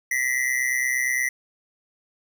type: ring-modulated tone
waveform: square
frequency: 1984 Hz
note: B6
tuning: 7 cents sharp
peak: -19 dBFS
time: 0.11-1.29 s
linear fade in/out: 5 ms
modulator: 64.3 Hz
effects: none